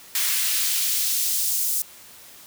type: noise with high-pass filter sweep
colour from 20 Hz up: white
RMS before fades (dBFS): -23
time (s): 0.15-1.82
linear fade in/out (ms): 2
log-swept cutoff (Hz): 1600 to 7300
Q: 0.83
effects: white hiss -46 dBFS RMS until 2.46 s